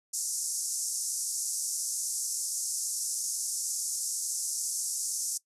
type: band-pass noise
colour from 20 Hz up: pink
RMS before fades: -33 dBFS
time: 0.13-5.38 s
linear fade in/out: 10 ms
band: 5600 to 11000 Hz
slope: 48 dB/octave
effects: noise-tail reverb RT60 0.1 s tail -20 dB re dry + resampled to 32000 Hz